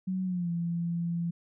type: tone with pitch glide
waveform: sine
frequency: 186.7 to 170.22 Hz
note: F#3 to F3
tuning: +16 to -44 cents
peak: -28 dBFS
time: 0.07-1.31 s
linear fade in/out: 10 ms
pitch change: -160 cents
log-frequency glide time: 0.24-0.5 s
effects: none